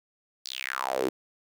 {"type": "tone with high-pass filter sweep", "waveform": "sawtooth", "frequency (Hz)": 65.41, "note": "C2", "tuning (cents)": 0, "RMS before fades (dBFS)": -31, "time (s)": [0.45, 1.09], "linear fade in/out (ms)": 5, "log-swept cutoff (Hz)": [4900, 320], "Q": 5.3, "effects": []}